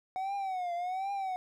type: tone with vibrato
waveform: triangle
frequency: 744 Hz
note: F#5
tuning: 9 cents sharp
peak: -30 dBFS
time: 0.16-1.36 s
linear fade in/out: 0 ms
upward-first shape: triangle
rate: 1.3 Hz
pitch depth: 140 cents each way
effects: none